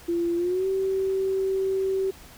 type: tone with pitch glide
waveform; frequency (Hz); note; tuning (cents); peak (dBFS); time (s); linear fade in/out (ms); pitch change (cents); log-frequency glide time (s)
sine; 341.9 to 383.8; F4 to G4; -37 to -37; -22; 0.08-2.11; 10; +200; 0.36-0.67
effects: added 60 Hz sine -55 dBFS peak until 2.37 s + pink hiss -48 dBFS RMS until 2.37 s